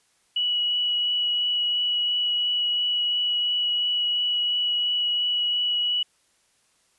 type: tone with vibrato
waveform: sine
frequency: 2931 Hz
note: F#7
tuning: 17 cents flat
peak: -21 dBFS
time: 0.36-6.03 s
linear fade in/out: 5 ms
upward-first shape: triangle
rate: 2.9 Hz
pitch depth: 10 cents each way
effects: white hiss -65 dBFS RMS until 6.98 s + resampled to 24000 Hz